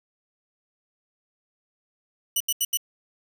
10% pulse tone bursts, 2957 Hz, F#7, 2 cents flat, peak -13 dBFS, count 4, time 2.36-2.773 s, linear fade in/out 5 ms, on 44 ms, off 79 ms, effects 8-bit

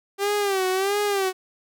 sawtooth tone with vibrato, 392 Hz, G4, in tune, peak -17 dBFS, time 0.18-1.33 s, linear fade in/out 50 ms, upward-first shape sine, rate 1.5 Hz, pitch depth 95 cents each way, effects none

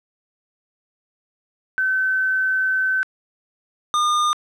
sine / square tone pair in turn, 1529 / 1213.6 Hz, G6 / D#6, -44 / -44 cents, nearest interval major third, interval 400 cents, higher first, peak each -17 dBFS, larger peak neither, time 1.78-3.03 / 3.94-4.33 s, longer first, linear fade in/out 0 ms, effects low-pass 7000 Hz 12 dB/octave + 9-bit

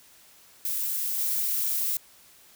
violet noise with level steps, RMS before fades -29 / -27 dBFS, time 0.65-1.97 s, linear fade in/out 2 ms, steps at 1.18 s, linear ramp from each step 2 ms, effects white hiss -55 dBFS RMS until 2.55 s

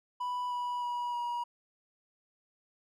triangle tone with pitch steps, 987.8 / 978.1 / 968.6 / 959.1 Hz, B5 / B5 / B5 / A#5, 0 / -17 / -34 / +49 cents, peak -30 dBFS, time 0.2-1.44 s, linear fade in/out 10 ms, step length 310 ms, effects none

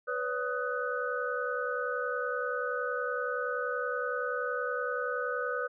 sine tone cluster, 495.4 / 566 / 1253 / 1496 Hz, B4 / C#5 / D#6 / F#6, +5 / +36 / +12 / +19 cents, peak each -34 / -38 / -36 / -35 dBFS, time 0.07-5.68 s, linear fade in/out 20 ms, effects none

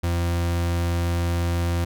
40% pulse tone, 85.9 Hz, F2, 28 cents flat, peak -20 dBFS, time 0.03-1.85 s, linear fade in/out 10 ms, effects none

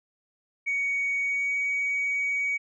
sine tone with pitch glide, 2240 to 2256 Hz, C#7 to C#7, +18 to +30 cents, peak -23 dBFS, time 0.66-2.58 s, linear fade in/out 20 ms, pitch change +12 cents, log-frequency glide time 1.22-1.55 s, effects tanh soft clip ceiling -21 dBFS

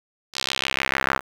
sawtooth tone with band-pass filter sweep, 66.7 Hz, C2, 34 cents sharp, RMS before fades -25 dBFS, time 0.33-1.21 s, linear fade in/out 50 ms, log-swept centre 4700 to 1300 Hz, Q 2.3, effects 7-bit

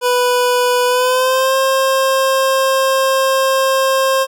25% pulse tone with pitch glide, 493.9 to 532.4 Hz, B4 to C5, 0 to +30 cents, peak -8 dBFS, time 0.01-4.27 s, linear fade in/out 50 ms, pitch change +130 cents, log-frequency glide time 0.86-1.56 s, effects none

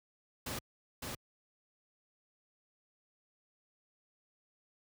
pink noise with echo, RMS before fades -39 dBFS, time 0.46-0.59 s, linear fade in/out 5 ms, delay 560 ms, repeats 1, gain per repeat -2 dB, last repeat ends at 1.15 s, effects high-pass 60 Hz 12 dB/octave

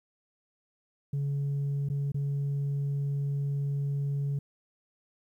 sine tone with dropouts, 141 Hz, C#3, 30 cents sharp, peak -25 dBFS, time 1.13-4.39 s, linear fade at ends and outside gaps 5 ms, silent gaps 1.888-1.899 / 2.119-2.144 s, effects tanh soft clip ceiling -26 dBFS + 11-bit

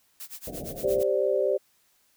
blue noise with tremolo, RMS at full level -38 dBFS, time 0.2-1.03 s, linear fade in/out 0 ms, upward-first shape sine, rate 8.7 Hz, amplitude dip 95%
white low-pass noise, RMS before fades -38 dBFS, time 0.47-1.02 s, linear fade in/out 5 ms, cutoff 710 Hz, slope 96 dB/octave
sine chord, G suspended fourth, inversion none, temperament equal, 392 / 523.3 / 587.3 Hz, G4 / C5 / D5, 0 / 0 / 0 cents, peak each -26 dBFS, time 0.83-1.58 s, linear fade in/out 20 ms
effects white hiss -66 dBFS RMS until 2.16 s

